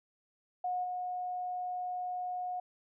sine tone with level steps, 725 Hz, F#5, 35 cents flat, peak -31 / -34 dBFS, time 0.64-2.6 s, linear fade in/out 5 ms, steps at 0.83 s, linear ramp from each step 20 ms, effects none

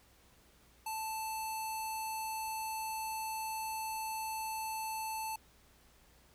square tone with low-pass filter, 880 Hz, A5, in tune, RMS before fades -39 dBFS, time 0.86-5.36 s, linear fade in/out 5 ms, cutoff 11000 Hz, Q 4, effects added 60 Hz sine -67 dBFS peak until 6.34 s + pink hiss -65 dBFS RMS until 6.34 s

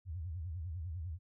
sine tone with vibrato, 84.7 Hz, E2, 48 cents sharp, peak -38 dBFS, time 0.05-1.19 s, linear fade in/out 50 ms, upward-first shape sine, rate 10 Hz, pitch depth 210 cents each way, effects none

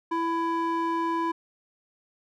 square tone with band-pass filter, 332.7 Hz, E4, 16 cents sharp, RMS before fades -27 dBFS, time 0.11-1.32 s, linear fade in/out 10 ms, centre 790 Hz, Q 3.5, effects none

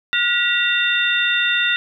sine tone cluster, 1437 / 1930 / 2747 / 3613 Hz, F6 / B6 / F7 / A7, +49 / -40 / -29 / +45 cents, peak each -21 dBFS, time 0.13-1.76 s, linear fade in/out 0 ms, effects none

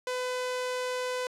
sawtooth tone, 503 Hz, B4, 32 cents sharp, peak -26 dBFS, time 0.07-1.27 s, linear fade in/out 2 ms, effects low-pass 9000 Hz 12 dB/octave

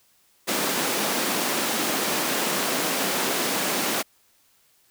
pink high-pass noise, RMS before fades -25 dBFS, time 0.47-4.03 s, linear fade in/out 20 ms, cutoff 210 Hz, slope 24 dB/octave, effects white hiss -62 dBFS RMS until 4.9 s

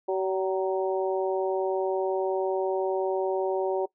harmonic tone with a mistuned harmonic, 190 Hz, F#3, 46 cents sharp, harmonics 2 / 3 / 4 / 5, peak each -26 / -30 / -33 / -36 dBFS, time 0.08-3.86 s, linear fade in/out 10 ms, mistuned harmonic 5, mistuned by -34 cents, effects noise-tail reverb RT60 0.1 s tail -20 dB re dry

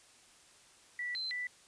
sine tone with pitch steps, 1957 / 4088 / 1978 Hz, B6 / C8 / B6, -16 / -41 / +2 cents, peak -35 dBFS, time 0.99-1.47 s, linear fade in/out 2 ms, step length 160 ms, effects white hiss -61 dBFS RMS until 1.67 s + resampled to 22050 Hz

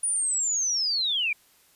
sine linear sweep, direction down, 9680 to 2300 Hz, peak -23 dBFS, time 0.03-1.33 s, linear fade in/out 5 ms, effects white hiss -60 dBFS RMS until 1.75 s + resampled to 32000 Hz

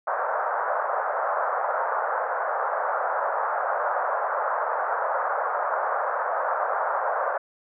pink band-pass noise, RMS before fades -26 dBFS, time 0.07-7.38 s, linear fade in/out 5 ms, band 540 to 1500 Hz, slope 48 dB/octave, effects none

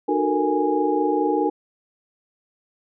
sine tone cluster, 303.7 / 368.2 / 444.3 / 468.9 / 828 Hz, D#4 / F#4 / A4 / A#4 / G#5, -42 / -8 / +17 / +10 / -5 cents, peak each -23 / -25 / -26 / -25 / -24 dBFS, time 0.08-1.5 s, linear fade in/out 10 ms, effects none

